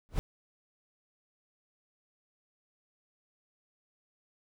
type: noise with exponential growth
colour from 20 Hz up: brown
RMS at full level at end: -24 dBFS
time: 0.09-0.19 s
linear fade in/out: 0 ms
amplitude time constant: 21 ms
effects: none